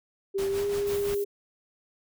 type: tone with pitch glide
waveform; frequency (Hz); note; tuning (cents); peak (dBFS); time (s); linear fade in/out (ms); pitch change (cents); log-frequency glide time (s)
sine; 392.2 to 404.9; G4 to G#4; +1 to -44; -25; 0.34-1.25; 20; +55; 0.5-0.64
type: noise with tremolo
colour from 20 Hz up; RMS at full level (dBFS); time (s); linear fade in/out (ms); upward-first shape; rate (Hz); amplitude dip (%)
pink; -37; 0.38-1.15; 5; sine; 5.9; 60
type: noise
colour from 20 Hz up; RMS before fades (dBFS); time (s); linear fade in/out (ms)
violet; -42; 0.87-1.24; 0
effects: none